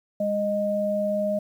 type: tone pair together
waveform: sine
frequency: 204.4 / 618.4 Hz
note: G#3 / D#5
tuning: -27 / -11 cents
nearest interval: octave + perfect fifth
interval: 1916 cents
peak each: -28 / -23 dBFS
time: 0.2-1.39 s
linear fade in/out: 5 ms
effects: 9-bit